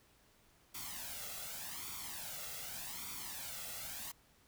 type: noise with flanger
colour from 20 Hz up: white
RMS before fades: -45 dBFS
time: 0.74-4.12 s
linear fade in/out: 10 ms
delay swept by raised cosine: 0.87 to 1.51 ms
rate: 0.85 Hz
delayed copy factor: +0.7
effects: pink hiss -68 dBFS RMS until 4.47 s